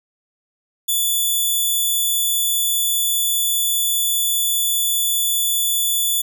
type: tone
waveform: 5% pulse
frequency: 3465 Hz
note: A7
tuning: 27 cents flat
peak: -9 dBFS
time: 0.88-6.22 s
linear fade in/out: 10 ms
effects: none